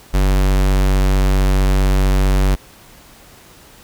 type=tone; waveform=square; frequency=47.73 Hz; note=G1; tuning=45 cents flat; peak=-12 dBFS; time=0.13-2.56 s; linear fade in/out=20 ms; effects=pink hiss -44 dBFS RMS until 3.83 s